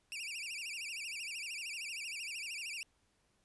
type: tone with vibrato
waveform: sawtooth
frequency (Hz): 2540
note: D#7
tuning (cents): +35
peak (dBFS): -37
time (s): 0.12-2.83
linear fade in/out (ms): 0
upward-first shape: sine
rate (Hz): 13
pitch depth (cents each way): 190
effects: pink hiss -75 dBFS RMS until 3.44 s + resampled to 24000 Hz